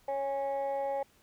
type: tone pair together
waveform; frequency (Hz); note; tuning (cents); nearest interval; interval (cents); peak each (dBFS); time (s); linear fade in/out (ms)
sine; 552 / 825.1; C#5 / G#5; -7 / -12; perfect fifth; 695; -30 / -32; 0.08-1.03; 5
effects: tanh soft clip ceiling -27 dBFS + pink hiss -65 dBFS RMS until 1.22 s